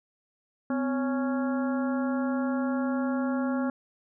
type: harmonic tone with a mistuned harmonic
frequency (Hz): 277.2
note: C#4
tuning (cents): 0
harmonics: 1 / 2 / 3 / 4 / 5 / 6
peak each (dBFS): -26 / -34 / -39 / -41 / -39 / -45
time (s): 0.7-3.7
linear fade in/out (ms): 2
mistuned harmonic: 1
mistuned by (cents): -140
effects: none